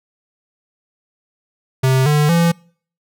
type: tone with pitch steps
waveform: square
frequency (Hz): 131.3 / 149.09 / 169.29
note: C3 / D3 / E3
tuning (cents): +6 / +26 / +46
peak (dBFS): -12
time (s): 1.83-2.52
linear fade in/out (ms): 10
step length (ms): 230
effects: noise-tail reverb RT60 0.5 s tail -26 dB re dry